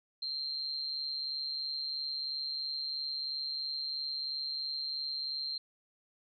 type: tone with amplitude modulation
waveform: sine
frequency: 4161 Hz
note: C8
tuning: 10 cents flat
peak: -31 dBFS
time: 0.22-5.58 s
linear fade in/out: 5 ms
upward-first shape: sine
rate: 143 Hz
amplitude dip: 70%
effects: none